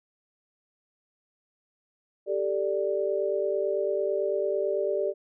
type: chord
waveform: sine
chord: G suspended second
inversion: none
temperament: just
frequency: 392 / 441 / 588 Hz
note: G4 / A4 / D5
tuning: 0 / +4 / +2 cents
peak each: -28 / -31 / -28 dBFS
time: 2.26-5.14 s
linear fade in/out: 50 ms
effects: none

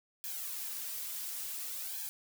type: noise with flanger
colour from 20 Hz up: blue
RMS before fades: -40 dBFS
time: 0.24-2.09 s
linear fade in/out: 0 ms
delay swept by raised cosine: 1.2 to 4.9 ms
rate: 0.57 Hz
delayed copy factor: +0.9
effects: none

